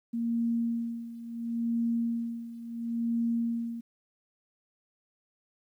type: tone with tremolo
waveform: sine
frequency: 232.6 Hz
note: A#3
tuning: 4 cents flat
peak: -25 dBFS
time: 0.13-3.81 s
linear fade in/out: 10 ms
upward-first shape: sine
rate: 0.72 Hz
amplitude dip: 80%
effects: 11-bit

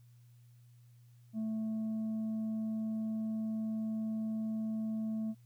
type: tone with tanh clipping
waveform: sine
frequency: 219.8 Hz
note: A3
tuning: 2 cents flat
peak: -34 dBFS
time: 1.33-5.35 s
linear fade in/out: 50 ms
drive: 3 dB
effects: added 120 Hz sine -57 dBFS peak until 5.45 s + white hiss -75 dBFS RMS until 5.45 s

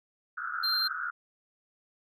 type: band-pass noise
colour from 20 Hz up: pink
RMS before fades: -35 dBFS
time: 0.37-1.11 s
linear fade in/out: 10 ms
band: 1300 to 1500 Hz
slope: 96 dB/octave
type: tone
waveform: triangle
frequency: 4165 Hz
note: C8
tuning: 9 cents flat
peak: -25 dBFS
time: 0.63-0.88 s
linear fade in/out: 10 ms
effects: none

